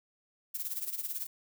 violet noise with tremolo, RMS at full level -34 dBFS, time 0.54-1.27 s, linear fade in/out 10 ms, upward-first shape sine, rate 18 Hz, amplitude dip 75%, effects none

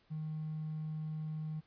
triangle tone with hard clipping, 155.56 Hz, D#3, in tune, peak -37 dBFS, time 0.1-1.61 s, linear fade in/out 20 ms, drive 3 dB, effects pink hiss -70 dBFS RMS until 1.66 s + resampled to 11025 Hz

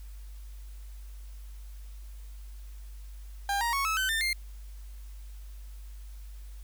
30% pulse tone with pitch steps, 800 / 940.4 / 1105.5 / 1299.6 / 1527.7 / 1795.9 / 2111 Hz, G5 / A#5 / C#6 / E6 / G6 / A6 / C7, +35 / +15 / -5 / -25 / -45 / +35 / +15 cents, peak -24 dBFS, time 3.49-4.33 s, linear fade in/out 2 ms, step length 120 ms, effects added 50 Hz sine -41 dBFS peak until 6.63 s + white hiss -60 dBFS RMS until 6.63 s

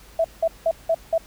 sine tone bursts, 657 Hz, E5, 6 cents flat, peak -16 dBFS, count 5, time 0.19-1.18 s, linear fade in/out 5 ms, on 54 ms, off 180 ms, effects added 50 Hz sine -49 dBFS peak until 1.26 s + pink hiss -49 dBFS RMS until 1.26 s

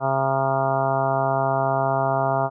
harmonic tone with a mistuned harmonic, 134.9 Hz, C#3, 47 cents flat, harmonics 1 / 2 / 3 / 4 / 5 / 6 / 7 / 8 / 9 / 10, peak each -27 / -34 / -31 / -34 / -22 / -28 / -27 / -34 / -30 / -34 dBFS, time 0-2.5 s, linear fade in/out 50 ms, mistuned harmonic 10, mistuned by +60 cents, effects none

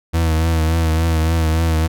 40% pulse tone with vibrato, 81 Hz, E2, 30 cents flat, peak -13 dBFS, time 0.13-1.88 s, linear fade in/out 20 ms, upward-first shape triangle, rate 3.5 Hz, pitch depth 50 cents each way, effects none

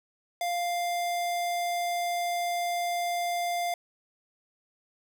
square tone, 698.5 Hz, F5, in tune, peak -28 dBFS, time 0.41-3.74 s, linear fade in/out 2 ms, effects none

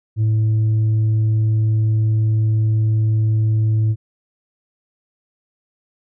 sine tone with tanh clipping, 109.3 Hz, A2, 11 cents flat, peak -14 dBFS, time 0.16-3.96 s, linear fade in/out 50 ms, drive 2 dB, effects none

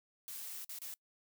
blue noise with dropouts, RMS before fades -45 dBFS, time 0.28-0.94 s, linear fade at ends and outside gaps 0 ms, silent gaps 0.645-0.693 / 0.787-0.817 s, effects noise-tail reverb RT60 0.1 s tail -24 dB re dry

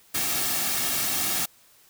white noise with comb filter, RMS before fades -26 dBFS, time 0.14-1.46 s, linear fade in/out 10 ms, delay 2 ms, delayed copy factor -0.55, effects white hiss -57 dBFS RMS until 1.89 s

